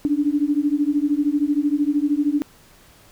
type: beating tone pair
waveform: sine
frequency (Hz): 285.6 / 298.6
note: D4 / D4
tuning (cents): -48 / +29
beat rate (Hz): 13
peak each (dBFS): -20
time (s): 0.05-2.42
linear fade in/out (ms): 0
effects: pink hiss -51 dBFS RMS until 3.11 s